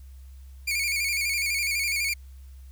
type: tone with vibrato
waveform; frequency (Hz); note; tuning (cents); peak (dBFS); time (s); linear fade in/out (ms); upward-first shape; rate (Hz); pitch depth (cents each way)
sawtooth; 2297; D7; -39; -21; 0.67-2.14; 10; square; 12; 66
effects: added 66 Hz sine -42 dBFS peak until 2.71 s + white hiss -63 dBFS RMS until 2.71 s